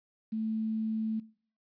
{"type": "tone with quantisation", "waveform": "sine", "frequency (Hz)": 220, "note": "A3", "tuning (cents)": 0, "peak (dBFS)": -30, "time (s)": [0.32, 1.2], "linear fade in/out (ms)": 10, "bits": 10, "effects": ["noise-tail reverb RT60 0.5 s tail -21 dB re dry", "resampled to 11025 Hz"]}